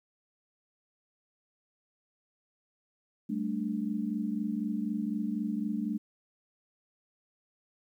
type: chord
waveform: sine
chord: G suspended second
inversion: none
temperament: equal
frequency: 196 / 220 / 293.7 Hz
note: G3 / A3 / D4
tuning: 0 / 0 / 0 cents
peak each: -35 / -32 / -36 dBFS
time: 3.29-5.98 s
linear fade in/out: 10 ms
effects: 11-bit